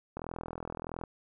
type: click train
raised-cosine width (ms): 1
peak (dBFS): -24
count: 37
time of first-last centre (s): 0.17-1.037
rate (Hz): 41.5
effects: none